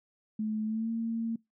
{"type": "tone with pitch glide", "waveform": "sine", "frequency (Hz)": [216, 227.9], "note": ["A3", "A#3"], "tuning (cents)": [-32, -39], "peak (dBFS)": -29, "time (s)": [0.39, 1.36], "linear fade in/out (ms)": 5, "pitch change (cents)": 93, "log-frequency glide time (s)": [0.65, 0.9], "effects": ["noise-tail reverb RT60 0.2 s tail -25 dB re dry"]}